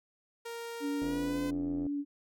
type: tone with pitch glide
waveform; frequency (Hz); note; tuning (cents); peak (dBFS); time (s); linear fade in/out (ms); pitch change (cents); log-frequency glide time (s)
sawtooth; 465.7 to 507.8; A#4 to B4; -2 to +48; -35; 0.45-1.51; 10; +150; 1.01-1.4
type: tone with vibrato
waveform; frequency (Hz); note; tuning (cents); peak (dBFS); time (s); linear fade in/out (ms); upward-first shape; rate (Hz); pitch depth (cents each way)
sine; 286.6; D4; -42; -31; 0.8-2.05; 50; triangle; 8.2; 9
type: click train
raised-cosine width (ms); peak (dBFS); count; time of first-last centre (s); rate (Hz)
2; -30; 74; 1.02-1.866; 86.3
effects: none